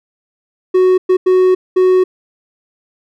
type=tone bursts at uneven times; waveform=triangle; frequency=370 Hz; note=F#4; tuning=in tune; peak=-5 dBFS; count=4; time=0.74-0.98 / 1.09-1.17 / 1.26-1.55 / 1.76-2.04 s; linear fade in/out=10 ms; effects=none